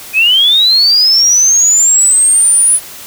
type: linear sweep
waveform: sine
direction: up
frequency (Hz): 2467 to 10000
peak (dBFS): -5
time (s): 0.13-2.8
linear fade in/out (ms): 50
effects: white hiss -30 dBFS RMS until 3.06 s